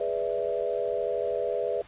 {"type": "chord", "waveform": "sine", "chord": "E dominant seventh", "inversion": "first", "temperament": "equal", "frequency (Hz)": [415.3, 493.9, 587.3, 659.3], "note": ["G#4", "B4", "D5", "E5"], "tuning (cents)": [0, 0, 0, 0], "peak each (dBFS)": [-32, -30, -32, -32], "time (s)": [0, 1.82], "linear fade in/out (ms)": 5, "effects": ["pink hiss -52 dBFS RMS until 1.87 s", "resampled to 8000 Hz"]}